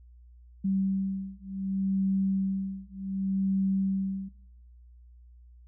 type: beating tone pair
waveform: sine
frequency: 192.7 / 193.37 Hz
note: G3 / G3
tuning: -29 / -23 cents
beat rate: 0.67 Hz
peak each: -30 / -30 dBFS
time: 0.64-4.29 s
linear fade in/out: 10 ms
effects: noise-tail reverb RT60 0.8 s tail -20 dB re dry + added 60 Hz sine -50 dBFS peak until 5.67 s